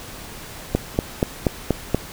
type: click train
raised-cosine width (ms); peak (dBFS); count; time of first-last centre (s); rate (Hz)
2; -3; 6; 0.75-1.946; 4.18
effects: pink hiss -37 dBFS RMS until 2.12 s